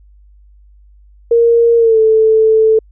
sine tone with pitch glide, 466.2 to 440 Hz, A#4 to A4, 0 to 0 cents, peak -6 dBFS, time 1.31-2.79 s, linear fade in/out 5 ms, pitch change -100 cents, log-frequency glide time 1.77-1.99 s, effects added 50 Hz sine -41 dBFS peak until 2.91 s

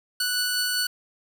sawtooth tone pair together, 1480 / 4445 Hz, F#6 / C#8, 0 / +4 cents, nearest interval octave + perfect fifth, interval 1904 cents, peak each -23 dBFS, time 0.2-0.87 s, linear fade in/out 5 ms, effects none

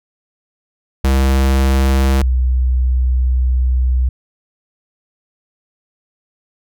square / sine tone pair in turn, 66.8 / 63.05 Hz, C2 / B1, +36 / +36 cents, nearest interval minor second, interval 100 cents, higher first, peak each -11 dBFS, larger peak neither, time 1.04-2.22 / 2.22-4.09 s, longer second, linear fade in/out 5 ms, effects none

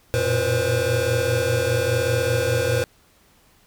square tone cluster, 91.2 / 114.7 / 119.7 / 484 / 525 Hz, F#2 / A#2 / A#2 / B4 / C5, -24 / -28 / +46 / -35 / +6 cents, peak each -30 / -28 / -27 / -24 / -25 dBFS, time 0.14-2.84 s, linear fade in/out 0 ms, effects pink hiss -57 dBFS RMS until 3.66 s

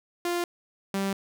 sawtooth tone pair in turn, 348.6 / 195.65 Hz, F4 / G3, -3 / -3 cents, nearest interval minor seventh, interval 1000 cents, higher first, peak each -22 dBFS, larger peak neither, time 0.25-0.44 / 0.94-1.13 s, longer neither, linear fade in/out 2 ms, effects none

